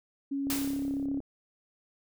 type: tone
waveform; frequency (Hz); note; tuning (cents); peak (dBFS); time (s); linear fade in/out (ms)
sine; 277.2; C#4; 0; -29; 0.31-1.2; 10
type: click train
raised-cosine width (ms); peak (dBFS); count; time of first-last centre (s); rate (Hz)
2; -30; 26; 0.47-1.203; 34.1
type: noise with exponential decay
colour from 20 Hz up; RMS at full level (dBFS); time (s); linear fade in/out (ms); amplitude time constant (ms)
white; -31; 0.5-1.06; 1; 120
effects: none